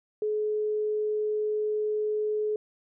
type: tone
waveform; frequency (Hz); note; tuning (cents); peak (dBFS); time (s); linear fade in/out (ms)
sine; 425.4; G#4; +42; -25; 0.22-2.56; 2
effects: none